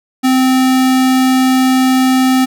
square tone, 259.3 Hz, C4, 15 cents flat, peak -9 dBFS, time 0.23-2.46 s, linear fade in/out 20 ms, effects none

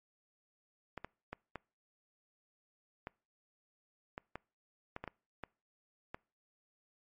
clicks, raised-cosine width 0.5 ms, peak -26 dBFS, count 12, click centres 0.977 / 1.046 / 1.33 / 1.557 / 3.071 / 4.179 / 4.356 / 4.964 / 5.04 / 5.077 / 5.437 / 6.145 s, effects noise-tail reverb RT60 0.4 s tail -26 dB re dry + MP3 32 kbps

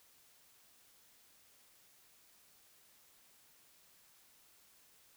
silence, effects white hiss -66 dBFS RMS until 5.16 s

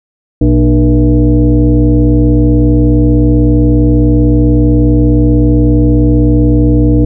sine tone with frequency modulation, 121.3 Hz, B2, 31 cents flat, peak -4 dBFS, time 0.41-7.05 s, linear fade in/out 5 ms, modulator 179 Hz, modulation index 1.5, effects none

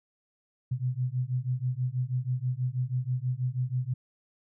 sine beating tone pair, 123.47 / 129.67 Hz, B2 / C3, 0 / -15 cents, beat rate 6.2 Hz, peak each -30 dBFS, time 0.71-3.94 s, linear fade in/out 10 ms, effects none

